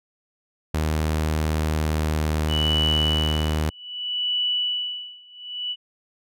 sawtooth tone with pitch glide, 77.78 to 77.29 Hz, D#2 to D#2, 0 to -11 cents, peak -17 dBFS, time 0.74-3.7 s, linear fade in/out 5 ms, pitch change -11 cents, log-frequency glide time 1.5-2.26 s
sine tone with tremolo, 2959 Hz, F#7, 1 cent flat, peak -20 dBFS, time 2.48-5.76 s, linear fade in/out 50 ms, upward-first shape sine, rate 0.63 Hz, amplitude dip 95%
effects none

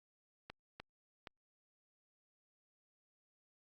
clicks, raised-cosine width 0.3 ms, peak -30 dBFS, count 3, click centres 0.5 / 0.8 / 1.272 s, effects Opus 48 kbps

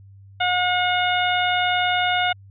harmonic tone, 722 Hz, F#5, 43 cents flat, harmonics 1 / 2 / 3 / 4 / 5, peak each -21 / -24 / -26 / -27 / -28 dBFS, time 0.4-2.33 s, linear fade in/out 10 ms, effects added 98 Hz sine -43 dBFS peak until 2.5 s

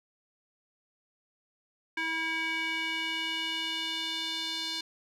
square tone with band-pass filter sweep, 324.2 Hz, E4, 29 cents flat, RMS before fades -33 dBFS, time 1.97-4.81 s, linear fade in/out 5 ms, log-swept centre 2000 to 4100 Hz, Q 3.1, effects none

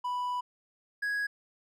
triangle tone pair in turn, 987.8 / 1661.3 Hz, B5 / G#6, 0 / 0 cents, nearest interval major sixth, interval 900 cents, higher second, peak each -28 / -27 dBFS, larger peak second, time 0.04-0.41 / 1.02-1.27 s, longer first, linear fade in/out 10 ms, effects none

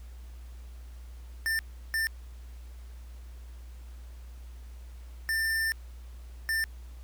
square tone bursts at uneven times, 1791 Hz, A6, 30 cents sharp, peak -27 dBFS, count 4, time 1.46-1.59 / 1.94-2.07 / 5.29-5.72 / 6.49-6.64 s, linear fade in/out 0 ms, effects added 60 Hz sine -42 dBFS peak until 7.03 s + pink hiss -60 dBFS RMS until 7.03 s

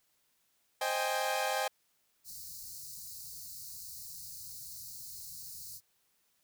sawtooth chord, Ab major seventh, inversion first, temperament equal with one note detuned, 523.3 / 622.3 / 788.5 / 830.6 Hz, C5 / Eb5 / G5 / Ab5, 0 / 0 / +10 / 0 cents, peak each -33 / -33 / -31 / -33 dBFS, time 0.81-1.68 s, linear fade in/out 5 ms
white band-stop noise, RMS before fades -46 dBFS, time 2.24-5.81 s, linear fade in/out 50 ms, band 170 to 4100 Hz, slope 96 dB/octave
effects white hiss -74 dBFS RMS until 6.43 s

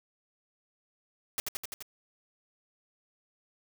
white noise with echo, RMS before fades -32 dBFS, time 1.38-1.4 s, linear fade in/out 0 ms, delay 85 ms, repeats 5, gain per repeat -2 dB, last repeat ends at 1.825 s, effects none

